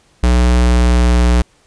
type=tone with pitch glide; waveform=square; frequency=60.9 to 60.24 Hz; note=B1 to B1; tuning=-24 to -42 cents; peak=-9 dBFS; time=0.23-1.42 s; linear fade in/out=5 ms; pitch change=-18 cents; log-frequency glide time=0.55-1.27 s; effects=pink hiss -53 dBFS RMS until 1.66 s + resampled to 22050 Hz